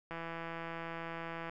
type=click train; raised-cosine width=0.5 ms; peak=-27 dBFS; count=231; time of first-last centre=0.11-1.496 s; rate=166 Hz; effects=none